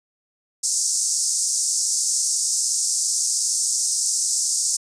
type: band-pass noise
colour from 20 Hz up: white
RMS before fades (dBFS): -22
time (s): 0.63-4.77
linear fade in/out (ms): 10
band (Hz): 5200 to 9200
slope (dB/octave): 48
effects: resampled to 22050 Hz